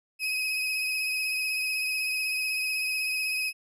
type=tone with vibrato; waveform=35% pulse; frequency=2535 Hz; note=D#7; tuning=32 cents sharp; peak=-25 dBFS; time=0.19-3.53 s; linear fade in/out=50 ms; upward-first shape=triangle; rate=16 Hz; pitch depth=32 cents each way; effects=resampled to 32000 Hz